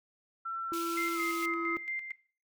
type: tone with pitch glide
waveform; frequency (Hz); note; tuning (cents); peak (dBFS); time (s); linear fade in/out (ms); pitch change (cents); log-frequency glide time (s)
sine; 1346 to 1270.5; E6 to D#6; +36 to +36; -34; 0.45-1.77; 10; -100; 1.14-1.2
type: tone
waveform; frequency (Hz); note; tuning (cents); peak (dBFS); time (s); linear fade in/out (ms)
triangle; 336.3; E4; +35; -32; 0.72-1.77; 0
type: high-pass noise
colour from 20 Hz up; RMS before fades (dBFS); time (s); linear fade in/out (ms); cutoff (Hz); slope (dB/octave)
pink; -44; 0.73-1.46; 5; 2200; 96
type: tone with tremolo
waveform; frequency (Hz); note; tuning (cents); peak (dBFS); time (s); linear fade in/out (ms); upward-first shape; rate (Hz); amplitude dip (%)
sine; 2093; C7; 0; -32; 0.97-2.12; 5; square; 4.4; 55
effects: noise-tail reverb RT60 0.4 s tail -19 dB re dry